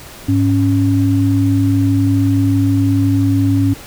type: tone pair together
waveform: sine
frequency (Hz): 103.29 / 277.2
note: G#2 / C#4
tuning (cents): -9 / 0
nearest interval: octave + perfect fourth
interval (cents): 1709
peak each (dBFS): -13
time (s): 0.28-3.74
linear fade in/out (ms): 10
effects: pink hiss -35 dBFS RMS until 3.86 s